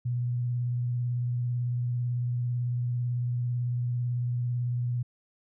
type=tone with vibrato; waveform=sine; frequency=122 Hz; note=B2; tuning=21 cents flat; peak=-26 dBFS; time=0.05-5.03 s; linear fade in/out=10 ms; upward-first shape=sine; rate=18 Hz; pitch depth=22 cents each way; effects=none